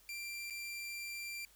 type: tone with dropouts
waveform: sawtooth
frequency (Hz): 2364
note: D7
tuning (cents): +11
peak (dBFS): -38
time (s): 0.09-1.45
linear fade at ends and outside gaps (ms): 1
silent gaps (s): 0.5-0.506
effects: added 50 Hz sine -70 dBFS peak until 1.55 s + white hiss -65 dBFS RMS until 1.55 s